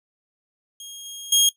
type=tone with level steps; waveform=20% pulse; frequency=3258 Hz; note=G#7; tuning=34 cents flat; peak=-31 / -29 / -9 dBFS; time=0.8-1.49 s; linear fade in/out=2 ms; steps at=1.05 / 1.32 s; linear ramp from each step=5 ms; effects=noise-tail reverb RT60 0.1 s tail -18 dB re dry